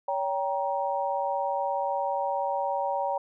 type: chord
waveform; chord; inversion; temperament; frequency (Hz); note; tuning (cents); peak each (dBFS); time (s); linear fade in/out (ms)
sine; G diminished; second; just; 564.5 / 784 / 940.8; Db5 / G5 / Bb5; +31 / 0 / +16; -30; 0.08-3.18; 5
effects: none